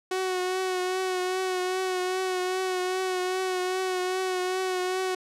sawtooth tone with vibrato, 370 Hz, F#4, in tune, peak -22 dBFS, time 0.11-5.15 s, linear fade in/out 5 ms, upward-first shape triangle, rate 2.5 Hz, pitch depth 33 cents each way, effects low-pass 10000 Hz 12 dB/octave

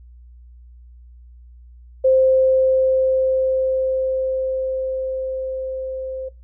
sine tone with level ramp, 523.3 Hz, C5, in tune, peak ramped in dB -11 to -26 dBFS, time 2.04-6.29 s, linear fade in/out 10 ms, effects noise-tail reverb RT60 0.2 s tail -18 dB re dry + added 60 Hz sine -41 dBFS peak until 6.43 s

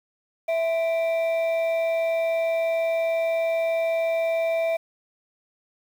sine tone pair together, 659.2 / 2349 Hz, E5 / D7, 0 / 0 cents, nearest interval octave + minor seventh, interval 2200 cents, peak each -19 / -30 dBFS, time 0.48-4.77 s, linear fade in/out 10 ms, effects tanh soft clip ceiling -19 dBFS + 8-bit

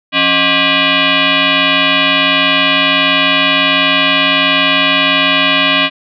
sine tone with frequency modulation, 274.2 Hz, C#4, 19 cents flat, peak -8 dBFS, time 0.12-5.9 s, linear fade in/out 50 ms, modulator 447 Hz, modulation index 7.4, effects none

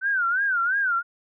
sine tone with vibrato, 1495 Hz, F#6, 17 cents sharp, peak -20 dBFS, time 0.01-1.03 s, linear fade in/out 50 ms, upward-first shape sine, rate 2.9 Hz, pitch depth 160 cents each way, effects none

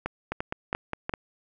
two click trains, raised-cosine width 0.5 ms, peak -14 / -14 dBFS, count 4 / 5, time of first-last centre 0.06-1.094 / 0.32-1.138 s, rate 2.9 / 4.89 Hz, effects none

